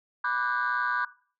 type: chord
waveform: sine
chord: G major seventh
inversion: first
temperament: equal with one note detuned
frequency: 987.8 / 1174.7 / 1480 / 1602.8 Hz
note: B5 / D6 / F#6 / G6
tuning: 0 / 0 / 0 / +38 cents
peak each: -31 / -30 / -29 / -30 dBFS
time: 0.24-1.05 s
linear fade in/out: 5 ms
effects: noise-tail reverb RT60 0.4 s tail -17 dB re dry + tanh soft clip ceiling -19 dBFS